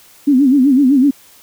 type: tone with vibrato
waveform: sine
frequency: 269.7 Hz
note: C#4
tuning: 47 cents flat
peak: -7 dBFS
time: 0.27-1.11 s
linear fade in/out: 10 ms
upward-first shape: sine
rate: 7.9 Hz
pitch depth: 140 cents each way
effects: white hiss -45 dBFS RMS until 1.42 s